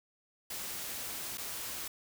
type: noise with dropouts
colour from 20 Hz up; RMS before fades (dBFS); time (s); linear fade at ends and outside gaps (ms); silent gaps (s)
white; -40; 0.5-1.88; 5; 1.374-1.38
effects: none